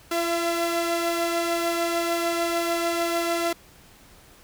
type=tone pair together; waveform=sawtooth; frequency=340.6 / 674.5 Hz; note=F4 / E5; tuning=-43 / +40 cents; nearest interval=octave; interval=1183 cents; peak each=-22 dBFS; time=0.11-3.53 s; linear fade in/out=5 ms; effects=pink hiss -52 dBFS RMS until 4.43 s